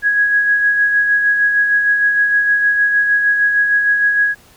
sine tone with tremolo, 1661.2 Hz, G#6, in tune, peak -9 dBFS, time 0.02-4.35 s, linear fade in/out 50 ms, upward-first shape sine, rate 6.5 Hz, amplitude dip 40%, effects pink hiss -47 dBFS RMS until 4.56 s

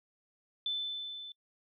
sine tone with level ramp, 3520 Hz, A7, in tune, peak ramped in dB -30 to -43 dBFS, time 0.66-1.32 s, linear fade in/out 2 ms, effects noise-tail reverb RT60 0.1 s tail -26 dB re dry

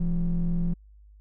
triangle ring-modulated tone, 96.5 Hz, G2, 27 cents flat, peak -16 dBFS, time 0-0.74 s, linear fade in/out 10 ms, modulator 75.2 Hz, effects tanh soft clip ceiling -16 dBFS + added 51 Hz sine -49 dBFS peak until 1.2 s

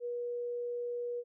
sine tone, 482.1 Hz, B4, 42 cents flat, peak -34 dBFS, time 0-1.24 s, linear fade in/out 50 ms, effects none

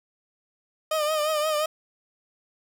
30% pulse tone with vibrato, 613 Hz, D#5, 26 cents flat, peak -20 dBFS, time 0.91-1.66 s, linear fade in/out 5 ms, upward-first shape triangle, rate 5.7 Hz, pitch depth 67 cents each way, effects none

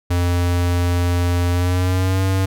square tone with pitch glide, 87.9 to 95.3 Hz, F2 to G2, +12 to -48 cents, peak -16 dBFS, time 0.1-2.46 s, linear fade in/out 10 ms, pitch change +140 cents, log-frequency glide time 1.51-2.23 s, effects none

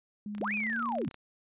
sine tone with pitch glide, 207.7 to 233.1 Hz, G#3 to A#3, 0 to 0 cents, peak -35 dBFS, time 0.26-1.09 s, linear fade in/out 2 ms, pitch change +200 cents, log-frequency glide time 0.54-0.81 s
click train, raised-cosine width 0.3 ms, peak -32 dBFS, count 26, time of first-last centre 0.35-1.144 s, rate 31.5 Hz
sine linear two-way sweep, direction up then down, 98 to 2579 to 98 Hz, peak -30 dBFS, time 0.4-1.09 s, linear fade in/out 10 ms, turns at 0.54 s
effects resampled to 8000 Hz

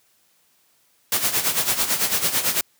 white noise with tremolo, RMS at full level -19 dBFS, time 1.12-2.61 s, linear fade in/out 2 ms, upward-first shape sine, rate 9 Hz, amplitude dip 70%, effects white hiss -62 dBFS RMS until 2.79 s + high-pass 80 Hz 12 dB/octave

